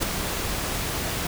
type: noise with ADSR envelope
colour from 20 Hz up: pink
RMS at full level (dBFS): -21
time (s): 0-1.27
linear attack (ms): 29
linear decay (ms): 5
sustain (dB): -7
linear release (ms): 3
effects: none